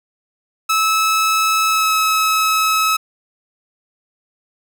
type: tone with pitch glide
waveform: sawtooth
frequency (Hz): 1300 to 1290.3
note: E6 to E6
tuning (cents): -24 to -37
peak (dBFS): -10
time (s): 0.69-2.97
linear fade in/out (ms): 10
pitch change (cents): -13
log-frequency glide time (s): 1.67-1.93
effects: none